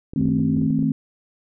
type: clicks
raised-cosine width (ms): 3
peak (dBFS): -21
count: 10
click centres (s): 0.135 / 0.214 / 0.256 / 0.286 / 0.394 / 0.569 / 0.618 / 0.705 / 0.79 / 0.827
type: chord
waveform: sine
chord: A diminished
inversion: second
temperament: just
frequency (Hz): 158.4 / 220 / 264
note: Eb3 / A3 / C4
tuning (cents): +31 / 0 / +16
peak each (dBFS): -22 / -22 / -21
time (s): 0.16-0.92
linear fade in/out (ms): 2
type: harmonic tone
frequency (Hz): 95.5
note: G2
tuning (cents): -45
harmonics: 1 / 3 / 4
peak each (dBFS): -31 / -35 / -39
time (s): 0.19-0.67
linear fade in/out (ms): 5
effects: none